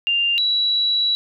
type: tone pair in turn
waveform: sine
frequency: 2794 / 3916 Hz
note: F7 / B7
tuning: 0 / -15 cents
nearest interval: tritone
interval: 585 cents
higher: second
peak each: -16 dBFS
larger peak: neither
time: 0.07-0.38 / 0.38-1.15 s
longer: second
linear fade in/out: 0 ms
effects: none